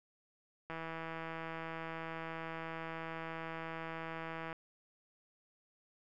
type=click train; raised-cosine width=0.5 ms; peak=-28 dBFS; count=625; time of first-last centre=0.7-4.528 s; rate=163 Hz; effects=none